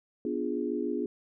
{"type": "chord", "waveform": "sine", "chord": "B diminished seventh", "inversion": "none", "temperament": "equal", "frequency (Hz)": [246.9, 293.7, 349.2, 415.3], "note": ["B3", "D4", "F4", "Ab4"], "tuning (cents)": [0, 0, 0, 0], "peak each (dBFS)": -34, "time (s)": [0.25, 1.06], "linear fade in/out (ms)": 2, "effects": []}